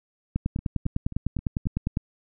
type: two click trains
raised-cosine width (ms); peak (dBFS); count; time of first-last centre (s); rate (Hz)
5; -24 / -12; 5 / 17; 0.59-1.657 / 0.36-1.971; 3.75 / 9.93
effects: none